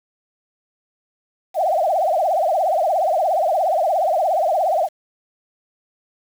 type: tone with vibrato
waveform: sine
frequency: 688 Hz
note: F5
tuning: 26 cents flat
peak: -15 dBFS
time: 1.54-4.89 s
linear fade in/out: 50 ms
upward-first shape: triangle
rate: 17 Hz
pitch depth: 270 cents each way
effects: 7-bit